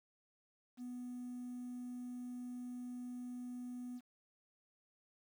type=tone; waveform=triangle; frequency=246.9 Hz; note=B3; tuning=in tune; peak=-40 dBFS; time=0.77-4.01 s; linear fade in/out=50 ms; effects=tanh soft clip ceiling -39 dBFS + 11-bit